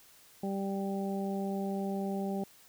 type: harmonic tone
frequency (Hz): 196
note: G3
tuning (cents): 0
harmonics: 1 / 2 / 3 / 4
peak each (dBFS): -33 / -38 / -42 / -41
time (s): 0.43-2.44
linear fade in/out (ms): 5
effects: white hiss -59 dBFS RMS until 2.68 s